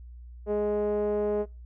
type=tone with low-pass filter; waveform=5% pulse; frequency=208.2 Hz; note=G#3; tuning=5 cents sharp; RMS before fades=-27 dBFS; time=0.46-1.46 s; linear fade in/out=50 ms; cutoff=490 Hz; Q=7.9; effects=noise-tail reverb RT60 0.3 s tail -26 dB re dry + added 60 Hz sine -42 dBFS peak until 1.65 s